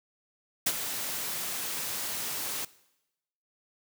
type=noise with ADSR envelope; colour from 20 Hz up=white; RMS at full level=-24 dBFS; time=0.66-2.65 s; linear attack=8 ms; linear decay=47 ms; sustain=-10 dB; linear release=4 ms; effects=noise-tail reverb RT60 0.9 s tail -20 dB re dry + high-pass 100 Hz 12 dB/octave